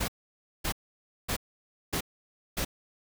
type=noise bursts; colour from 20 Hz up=pink; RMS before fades=-30 dBFS; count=5; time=0-2.65 s; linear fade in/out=10 ms; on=82 ms; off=560 ms; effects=none